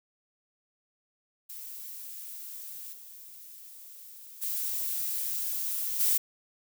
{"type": "noise with level steps", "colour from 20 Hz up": "violet", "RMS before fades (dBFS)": [-42, -48, -32, -25], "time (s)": [1.49, 6.18], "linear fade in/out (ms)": 10, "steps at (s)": [2.92, 4.41, 5.99], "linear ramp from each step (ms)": 20, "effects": []}